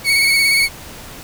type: tone with vibrato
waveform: 30% pulse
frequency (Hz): 2217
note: C#7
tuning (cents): 0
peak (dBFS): -9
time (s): 0.04-0.69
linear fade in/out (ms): 50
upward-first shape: square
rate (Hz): 17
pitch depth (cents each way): 22
effects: pink hiss -35 dBFS RMS until 1.23 s